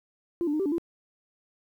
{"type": "tone with pitch steps", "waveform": "sine", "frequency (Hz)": [343.5, 293.1, 307.3, 389, 290, 337.7], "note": ["F4", "D4", "D#4", "G4", "D4", "E4"], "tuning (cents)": [-29, -3, -21, -13, -22, 42], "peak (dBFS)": -23, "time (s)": [0.41, 0.782], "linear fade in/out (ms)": 0, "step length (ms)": 62, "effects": ["tanh soft clip ceiling -20 dBFS", "10-bit"]}